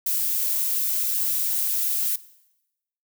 violet noise, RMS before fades -24 dBFS, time 0.06-2.16 s, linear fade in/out 5 ms, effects noise-tail reverb RT60 0.9 s tail -19 dB re dry

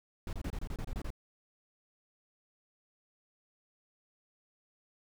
brown noise bursts, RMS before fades -37 dBFS, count 10, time 0.27-1.104 s, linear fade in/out 2 ms, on 60 ms, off 26 ms, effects none

